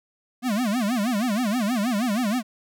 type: tone with vibrato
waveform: square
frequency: 226 Hz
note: A3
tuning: 47 cents sharp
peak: -22 dBFS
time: 0.42-2.43 s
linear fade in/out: 50 ms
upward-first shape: sine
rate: 6.3 Hz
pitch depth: 230 cents each way
effects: none